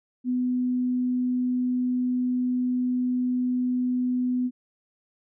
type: tone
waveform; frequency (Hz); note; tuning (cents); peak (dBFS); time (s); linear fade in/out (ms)
sine; 250; B3; +21; -22; 0.24-4.51; 50
effects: none